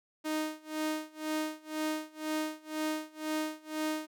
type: tone with tremolo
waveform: sawtooth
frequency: 310 Hz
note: D#4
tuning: 6 cents flat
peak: -26 dBFS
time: 0.24-4.07 s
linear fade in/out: 20 ms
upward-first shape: sine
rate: 2 Hz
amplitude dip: 95%
effects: none